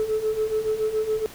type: beating tone pair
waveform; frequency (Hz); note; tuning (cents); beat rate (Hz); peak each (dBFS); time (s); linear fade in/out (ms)
sine; 429.3 / 436.4; A4 / A4; -43 / -14; 7.1; -26 / -22; 0-1.26; 0
effects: tanh soft clip ceiling -17 dBFS + pink hiss -43 dBFS RMS until 1.34 s